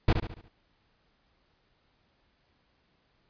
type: noise with echo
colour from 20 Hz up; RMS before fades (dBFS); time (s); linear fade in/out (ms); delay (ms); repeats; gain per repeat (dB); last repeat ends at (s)
brown; -20; 0.08-0.13; 5; 71; 5; -7; 0.485
effects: pink hiss -70 dBFS RMS until 3.29 s + resampled to 11025 Hz